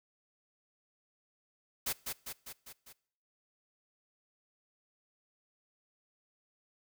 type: noise with echo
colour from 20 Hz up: white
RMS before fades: -34 dBFS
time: 1.86-1.93 s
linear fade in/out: 10 ms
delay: 200 ms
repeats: 5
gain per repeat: -4 dB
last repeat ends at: 2.93 s
effects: noise-tail reverb RT60 0.6 s tail -22 dB re dry